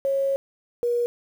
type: tone pair in turn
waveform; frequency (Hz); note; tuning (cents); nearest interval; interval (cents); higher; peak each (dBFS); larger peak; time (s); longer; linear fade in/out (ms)
sine; 547 / 479.1; C#5 / A#4; -23 / +47; major second; 230; first; -20 / -20; neither; 0.05-0.36 / 0.83-1.06; first; 0
effects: 8-bit